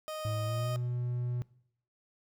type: tone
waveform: 30% pulse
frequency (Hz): 621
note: D#5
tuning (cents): -3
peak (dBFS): -34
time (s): 0.08-0.76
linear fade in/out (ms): 0
type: tone with pitch glide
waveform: triangle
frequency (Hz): 108.5 to 122.49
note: A2 to B2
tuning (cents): -24 to -14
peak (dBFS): -29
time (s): 0.25-1.42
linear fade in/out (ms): 0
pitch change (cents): +210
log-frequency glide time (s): 0.44-0.72
effects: noise-tail reverb RT60 0.7 s tail -22 dB re dry